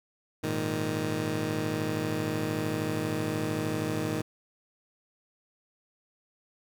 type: chord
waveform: 15% pulse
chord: Ab suspended second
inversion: none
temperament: just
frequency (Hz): 103.83 / 116.8 / 155.74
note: Ab2 / Bb2 / Eb3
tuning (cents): 0 / +4 / +2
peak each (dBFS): -28 / -29 / -26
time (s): 0.43-4.22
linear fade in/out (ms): 10
effects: none